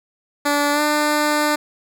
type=tone with pitch glide; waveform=10% pulse; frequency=289.6 to 298.9 Hz; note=D4 to D4; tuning=-24 to +31 cents; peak=-8 dBFS; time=0.45-1.56 s; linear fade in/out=10 ms; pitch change=+55 cents; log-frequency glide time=0.72-0.81 s; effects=none